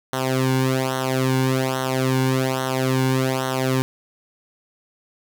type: tone with flanger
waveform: sawtooth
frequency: 130.81 Hz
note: C3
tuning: in tune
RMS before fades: -21 dBFS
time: 0.13-3.82 s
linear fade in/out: 0 ms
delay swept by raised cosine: 0.41 to 1.61 ms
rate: 1.2 Hz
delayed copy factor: -0.85
effects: none